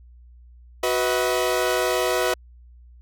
sawtooth chord, B major, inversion second, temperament equal with one note detuned, 370 / 493.9 / 638.6 Hz, F#4 / B4 / D#5, 0 / 0 / +45 cents, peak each -21 / -20 / -21 dBFS, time 0.83-2.34 s, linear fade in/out 5 ms, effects added 60 Hz sine -45 dBFS peak until 3.01 s

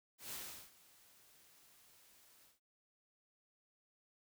white noise with ADSR envelope, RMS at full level -45 dBFS, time 0.18-2.6 s, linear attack 140 ms, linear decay 380 ms, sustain -21 dB, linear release 150 ms, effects none

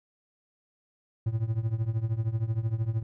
triangle tone with tremolo, 112 Hz, A2, 31 cents sharp, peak -20 dBFS, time 1.26-3.03 s, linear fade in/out 5 ms, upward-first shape triangle, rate 13 Hz, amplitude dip 90%, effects none

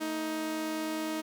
sawtooth tone pair together, 224.3 / 314.1 Hz, A3 / D#4, +34 / +16 cents, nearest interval tritone, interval 582 cents, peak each -38 / -28 dBFS, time 0-1.22 s, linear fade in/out 20 ms, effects none

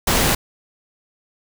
pink noise, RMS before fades -17 dBFS, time 0.07-0.35 s, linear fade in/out 5 ms, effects none

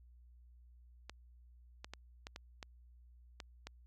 clicks, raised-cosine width 0.2 ms, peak -28 dBFS, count 8, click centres 1.096 / 1.845 / 1.936 / 2.269 / 2.361 / 2.628 / 3.402 / 3.67 s, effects added 60 Hz sine -58 dBFS peak until 3.86 s

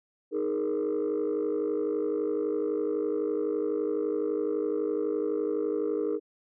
sine chord, D# suspended fourth, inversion none, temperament just, 311.1 / 414.8 / 466.7 Hz, D#4 / G#4 / A#4, 0 / -2 / +2 cents, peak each -30 / -28 / -29 dBFS, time 0.31-6.2 s, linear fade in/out 50 ms, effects tanh soft clip ceiling -22 dBFS

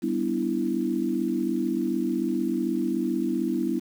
sine chord, E minor seventh, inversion first, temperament equal, 196 / 246.9 / 293.7 / 329.6 Hz, G3 / B3 / D4 / E4, 0 / 0 / 0 / 0 cents, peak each -31 / -28 / -31 / -27 dBFS, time 0.02-3.8 s, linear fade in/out 20 ms, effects 8-bit

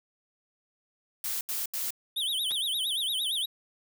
blue noise bursts, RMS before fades -32 dBFS, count 3, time 1.24-1.906 s, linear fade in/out 2 ms, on 170 ms, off 78 ms
square tone with vibrato, 3400 Hz, G#7, 40 cents sharp, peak -28 dBFS, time 2.16-3.46 s, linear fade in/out 10 ms, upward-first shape sine, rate 8.7 Hz, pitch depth 210 cents each way
clicks, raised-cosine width 0.2 ms, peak -25 dBFS, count 2, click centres 2.509 / 2.518 s
effects none

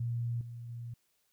sine tone with level steps, 118.3 Hz, A#2, 26 cents sharp, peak -31 / -41 / -39 dBFS, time 0-0.94 s, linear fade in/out 5 ms, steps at 0.41 / 0.69 s, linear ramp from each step 2 ms, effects white hiss -75 dBFS RMS until 1.32 s

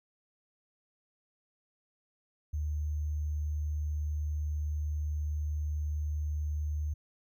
sine tone with sample-and-hold, 75.4 Hz, D2, 46 cents sharp, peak -30 dBFS, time 2.53-6.94 s, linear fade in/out 10 ms, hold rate 6300 Hz, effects none

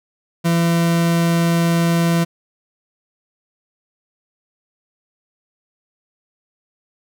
40% pulse tone, 168.6 Hz, E3, 39 cents sharp, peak -13 dBFS, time 0.44-2.25 s, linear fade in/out 20 ms, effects none

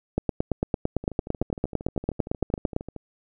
two click trains, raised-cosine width 2 ms, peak -9 / -22 dBFS, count 24 / 26, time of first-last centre 0.18-2.764 / 1.04-2.963 s, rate 8.9 / 13 Hz, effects none

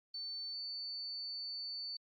sine tone, 4500 Hz, C#8, 25 cents sharp, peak -40 dBFS, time 0.14-1.97 s, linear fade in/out 5 ms, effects Opus 32 kbps

